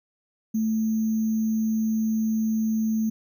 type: tone with sample-and-hold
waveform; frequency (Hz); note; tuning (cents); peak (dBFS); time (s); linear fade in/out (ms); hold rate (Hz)
sine; 220; A3; 0; -21; 0.54-3.1; 10; 6300
effects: none